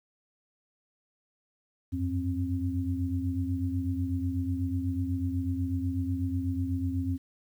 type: tone cluster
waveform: sine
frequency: 88.4 / 96.5 / 266 Hz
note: F2 / G2 / C4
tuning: +22 / -27 / +29 cents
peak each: -31 / -34 / -31 dBFS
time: 1.92-7.18 s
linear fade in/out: 20 ms
effects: 10-bit